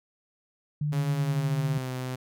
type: tone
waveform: sine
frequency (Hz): 148.8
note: D3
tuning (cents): +23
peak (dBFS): -25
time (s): 0.81-1.78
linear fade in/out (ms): 5
type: tone with pitch glide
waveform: sawtooth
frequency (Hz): 140 to 128.38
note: C#3 to C3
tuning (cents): +18 to -32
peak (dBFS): -27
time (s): 0.92-2.16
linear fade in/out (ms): 10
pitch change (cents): -150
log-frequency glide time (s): 1.11-1.92
effects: none